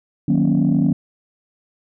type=chord; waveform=sine; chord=D# minor seventh; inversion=none; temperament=equal with one note detuned; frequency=155.56 / 185 / 236.3 / 277.2 Hz; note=D#3 / F#3 / A#3 / C#4; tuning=0 / 0 / +24 / 0 cents; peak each=-18 dBFS; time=0.28-0.93 s; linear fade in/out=5 ms; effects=tanh soft clip ceiling -8 dBFS